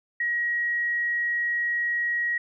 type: tone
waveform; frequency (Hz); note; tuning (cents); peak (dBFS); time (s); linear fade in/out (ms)
sine; 1900; A#6; +33; -23; 0.2-2.38; 5
effects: none